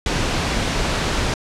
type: low-pass noise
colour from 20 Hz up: pink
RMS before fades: -21 dBFS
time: 0.06-1.34 s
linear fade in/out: 2 ms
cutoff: 6200 Hz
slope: 12 dB/octave
effects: low-pass 10000 Hz 12 dB/octave